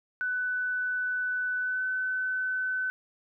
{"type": "tone with pitch glide", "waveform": "sine", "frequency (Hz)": [1496, 1513.4], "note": ["F#6", "F#6"], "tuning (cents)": [19, 39], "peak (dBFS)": -27, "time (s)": [0.21, 2.9], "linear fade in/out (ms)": 0, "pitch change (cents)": 20, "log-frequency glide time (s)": [1.61, 1.83], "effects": []}